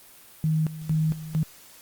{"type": "tone with tremolo", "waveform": "sine", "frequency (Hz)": 157.1, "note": "D#3", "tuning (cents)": 17, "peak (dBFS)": -20, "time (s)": [0.44, 1.43], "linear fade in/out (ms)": 0, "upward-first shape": "square", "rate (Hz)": 2.2, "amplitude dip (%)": 80, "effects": ["white hiss -50 dBFS RMS until 1.81 s", "Opus 32 kbps"]}